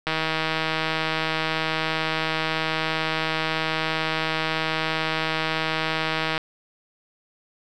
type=click train; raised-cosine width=0.3 ms; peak=-8 dBFS; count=1004; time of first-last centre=0.07-6.378 s; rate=159 Hz; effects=none